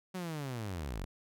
sawtooth linear sweep, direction down, 189 to 39.27 Hz, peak -33 dBFS, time 0.14-1.05 s, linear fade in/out 10 ms, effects none

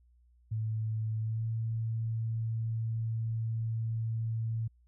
sine tone with pitch glide, 110 to 112.9 Hz, A2 to A2, 0 to +45 cents, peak -30 dBFS, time 0.51-4.68 s, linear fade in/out 10 ms, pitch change +45 cents, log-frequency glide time 1.2-1.47 s, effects added 60 Hz sine -61 dBFS peak until 4.87 s

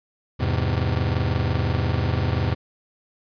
40% pulse chord, E augmented, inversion none, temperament just, 82.41 / 103.01 / 128.76 Hz, E2 / G#2 / B#2, 0 / -14 / -27 cents, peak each -24 dBFS, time 0.39-2.55 s, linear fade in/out 20 ms, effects resampled to 11025 Hz

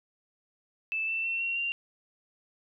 sine tone with pitch steps, 2635 / 2669 / 2703 / 2737 / 2772 Hz, E7 / E7 / E7 / F7 / F7, -1 / +21 / +43 / -36 / -14 cents, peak -28 dBFS, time 0.92-1.72 s, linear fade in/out 0 ms, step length 160 ms, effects none

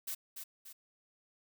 blue noise with echo, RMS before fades -39 dBFS, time 0.07-0.15 s, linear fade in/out 10 ms, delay 290 ms, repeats 2, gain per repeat -6 dB, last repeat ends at 0.73 s, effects none

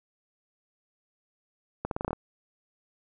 accelerating click train, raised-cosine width 1 ms, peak -16 dBFS, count 8, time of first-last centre 1.85-2.131 s, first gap 62 ms, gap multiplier 0.85, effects none

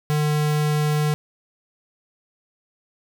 square tone, 150.4 Hz, D3, 42 cents sharp, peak -19 dBFS, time 0.1-1.14 s, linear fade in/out 0 ms, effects none

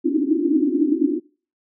pink band-pass noise, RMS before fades -19 dBFS, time 0.04-1.2 s, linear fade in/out 20 ms, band 270 to 340 Hz, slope 96 dB/octave, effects noise-tail reverb RT60 0.4 s tail -24 dB re dry

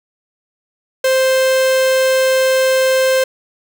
45% pulse tone, 523.3 Hz, C5, in tune, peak -11 dBFS, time 1.04-3.24 s, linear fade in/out 5 ms, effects none

